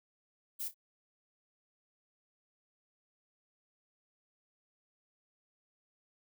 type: noise with echo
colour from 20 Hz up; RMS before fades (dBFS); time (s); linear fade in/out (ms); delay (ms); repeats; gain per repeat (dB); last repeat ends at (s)
violet; -38; 0.59-0.69; 20; 28; 2; -12; 0.746
effects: none